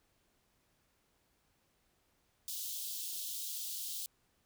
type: high-pass noise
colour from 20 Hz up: white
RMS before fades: -41 dBFS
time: 2.48-4.06 s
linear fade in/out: 0 ms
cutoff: 3100 Hz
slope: 48 dB/octave
effects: pink hiss -75 dBFS RMS until 4.45 s